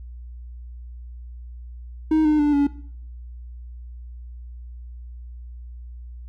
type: tone with pitch steps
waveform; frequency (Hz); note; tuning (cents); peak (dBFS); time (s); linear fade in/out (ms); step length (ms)
triangle; 313.4 / 303.6 / 294.1 / 284.9; D#4 / D#4 / D4 / C#4; +13 / -42 / +3 / +48; -13; 2.11-2.67; 5; 140
effects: noise-tail reverb RT60 0.6 s tail -19 dB re dry + added 60 Hz sine -35 dBFS peak until 6.28 s